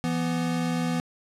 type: tone pair together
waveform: square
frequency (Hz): 167.57 / 246.9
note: E3 / B3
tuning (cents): +29 / 0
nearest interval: perfect fifth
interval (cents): 671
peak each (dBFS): -28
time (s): 0.04-1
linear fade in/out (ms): 0
effects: low-pass 10000 Hz 12 dB/octave